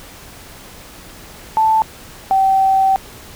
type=tone pair in turn; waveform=sine; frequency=880 / 771.3 Hz; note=A5 / G5; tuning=0 / -28 cents; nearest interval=major second; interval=228 cents; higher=first; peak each=-10 dBFS; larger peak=neither; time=1.57-1.82 / 2.31-2.96 s; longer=second; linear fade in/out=0 ms; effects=pink hiss -38 dBFS RMS until 3.35 s